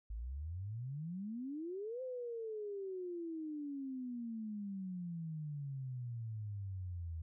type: exponential two-way sweep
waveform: sine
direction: up then down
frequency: 51.1 to 521 to 79.8 Hz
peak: -40 dBFS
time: 0.1-7.22 s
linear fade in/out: 5 ms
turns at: 2.02 s
effects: none